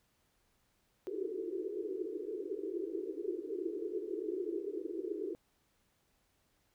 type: band-pass noise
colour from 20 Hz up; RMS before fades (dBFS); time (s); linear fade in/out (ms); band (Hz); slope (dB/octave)
white; -39; 1.07-5.35; 0; 320 to 440; 96
effects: pink hiss -75 dBFS RMS until 6.74 s